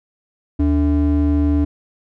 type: ring-modulated tone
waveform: triangle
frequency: 183 Hz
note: F#3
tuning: 19 cents flat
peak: -8 dBFS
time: 0.59-1.65 s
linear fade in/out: 10 ms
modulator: 106 Hz
effects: none